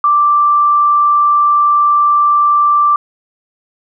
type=tone; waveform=sine; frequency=1174.7 Hz; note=D6; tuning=in tune; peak=-7 dBFS; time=0.04-2.96 s; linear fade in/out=2 ms; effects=none